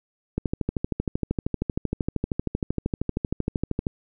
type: click train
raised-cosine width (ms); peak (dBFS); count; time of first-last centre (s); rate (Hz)
3; -11; 46; 0.38-3.868; 12.9
effects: none